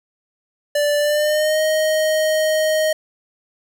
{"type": "tone with pitch glide", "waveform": "square", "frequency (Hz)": [586, 624.4], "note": ["D5", "D#5"], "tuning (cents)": [-4, 6], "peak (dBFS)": -16, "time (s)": [0.75, 2.93], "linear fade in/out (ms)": 5, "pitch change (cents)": 110, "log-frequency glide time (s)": [0.98, 1.61], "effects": []}